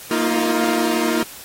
sawtooth chord, Bb suspended fourth, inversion none, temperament equal with one note detuned, 233.1 / 316.4 / 349.2 Hz, Bb3 / Eb4 / F4, 0 / +29 / 0 cents, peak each -18 dBFS, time 0.11-1.23 s, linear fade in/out 2 ms, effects white hiss -38 dBFS RMS until 1.44 s + AAC 48 kbps

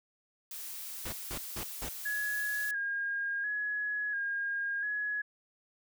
blue noise, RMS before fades -42 dBFS, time 0.51-2.71 s, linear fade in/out 2 ms
pink noise bursts, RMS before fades -39 dBFS, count 4, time 1.05-1.89 s, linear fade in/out 5 ms, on 75 ms, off 180 ms
sine tone with vibrato, 1652 Hz, G#6, 10 cents flat, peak -31 dBFS, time 2.05-5.22 s, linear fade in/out 10 ms, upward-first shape square, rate 0.72 Hz, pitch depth 33 cents each way
effects none

